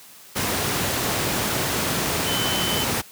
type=tone in noise; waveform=sine; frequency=3045 Hz; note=F#7; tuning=49 cents sharp; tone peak=-26 dBFS; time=2.26-2.85 s; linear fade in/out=20 ms; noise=pink; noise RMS=-23 dBFS; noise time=0.35-3.02 s; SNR=-6 dB; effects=white hiss -46 dBFS RMS until 3.11 s + high-pass 100 Hz 12 dB/octave